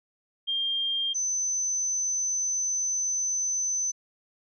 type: tone pair in turn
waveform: sine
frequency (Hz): 3200 / 6097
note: G7 / G8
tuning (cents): +35 / -49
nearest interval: major seventh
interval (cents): 1116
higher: second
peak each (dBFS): -25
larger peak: neither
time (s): 0.47-1.14 / 1.14-3.92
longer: second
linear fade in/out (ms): 20
effects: none